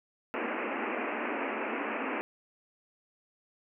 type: band-pass noise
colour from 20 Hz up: pink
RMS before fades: -34 dBFS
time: 0.34-2.21 s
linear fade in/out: 0 ms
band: 220 to 2700 Hz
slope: 96 dB/octave
effects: none